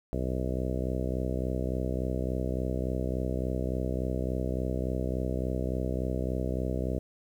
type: harmonic tone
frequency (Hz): 63.5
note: B1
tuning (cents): +49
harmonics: 1 / 2 / 3 / 4 / 5 / 6 / 7 / 8 / 9 / 10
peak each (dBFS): -32 / -35 / -37 / -38 / -39 / -40 / -40 / -41 / -42 / -42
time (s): 0.13-6.99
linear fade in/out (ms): 0
effects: 10-bit